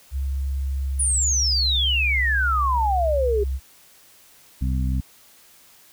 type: tone with pitch glide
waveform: sine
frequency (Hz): 67.9 to 66.12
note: C#2 to C2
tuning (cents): -35 to +19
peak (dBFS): -22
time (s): 0.11-3.6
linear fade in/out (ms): 50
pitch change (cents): -46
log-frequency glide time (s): 0.63-2.77
type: exponential sweep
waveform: sine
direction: down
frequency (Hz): 9956 to 394.1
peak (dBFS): -19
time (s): 0.99-3.44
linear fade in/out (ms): 10
type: harmonic tone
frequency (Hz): 64.5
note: C2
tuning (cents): -24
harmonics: 1 / 2 / 3 / 4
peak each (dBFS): -21 / -27 / -31 / -33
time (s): 4.61-5.01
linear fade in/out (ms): 10
effects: white hiss -52 dBFS RMS until 5.92 s